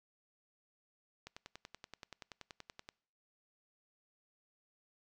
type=click train; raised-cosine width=0.2 ms; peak=-30 dBFS; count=18; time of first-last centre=1.27-2.889 s; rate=10.5 Hz; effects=noise-tail reverb RT60 0.6 s tail -25 dB re dry